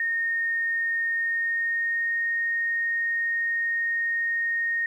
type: tone with pitch glide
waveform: sine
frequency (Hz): 1842 to 1853.7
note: A#6 to A#6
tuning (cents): -21 to -10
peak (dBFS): -23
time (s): 0-4.86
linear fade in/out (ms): 2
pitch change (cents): +11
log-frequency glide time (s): 1.11-2.17
effects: 10-bit